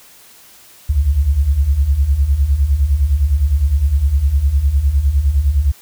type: beating tone pair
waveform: sine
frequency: 63.6 / 73.4 Hz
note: C2 / D2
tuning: -48 / 0 cents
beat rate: 9.8 Hz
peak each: -17 / -12 dBFS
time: 0.89-5.72 s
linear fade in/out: 10 ms
effects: white hiss -44 dBFS RMS until 5.81 s